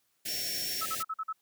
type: band-stop noise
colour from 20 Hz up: white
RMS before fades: -36 dBFS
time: 0.25-1.03 s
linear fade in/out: 10 ms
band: 750 to 1600 Hz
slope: 96 dB/octave
type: tone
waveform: sine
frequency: 5470 Hz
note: F8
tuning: 37 cents flat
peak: -35 dBFS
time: 0.28-0.81 s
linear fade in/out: 5 ms
type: tone bursts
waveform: sine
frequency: 1300 Hz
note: E6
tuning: 24 cents flat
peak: -31 dBFS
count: 6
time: 0.81-1.329 s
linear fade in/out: 10 ms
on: 49 ms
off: 45 ms
effects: white hiss -74 dBFS RMS until 1.41 s + high-pass 80 Hz 12 dB/octave